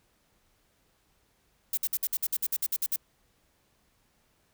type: noise bursts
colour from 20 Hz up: violet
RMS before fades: -28 dBFS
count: 13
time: 1.73-2.962 s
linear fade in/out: 5 ms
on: 44 ms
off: 55 ms
effects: pink hiss -69 dBFS RMS until 4.53 s